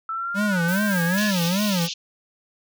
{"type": "linear sweep", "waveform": "sine", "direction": "up", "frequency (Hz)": [1315, 1723], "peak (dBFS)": -25, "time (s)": [0.09, 1.31], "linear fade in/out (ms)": 2}
{"type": "tone with vibrato", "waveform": "square", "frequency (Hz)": 188.3, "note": "F#3", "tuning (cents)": 31, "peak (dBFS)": -21, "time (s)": [0.34, 1.89], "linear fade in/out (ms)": 50, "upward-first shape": "sine", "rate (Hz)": 2.5, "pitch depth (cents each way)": 200}
{"type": "noise with tremolo", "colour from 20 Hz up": "blue", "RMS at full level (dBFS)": -33, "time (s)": [0.68, 1.87], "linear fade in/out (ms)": 5, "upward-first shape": "square", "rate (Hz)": 4.4, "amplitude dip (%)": 25}
{"type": "band-pass noise", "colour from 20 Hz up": "pink", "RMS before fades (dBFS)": -31, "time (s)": [1.17, 1.94], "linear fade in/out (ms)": 10, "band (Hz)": [2500, 6600], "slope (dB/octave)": 96}
{"effects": []}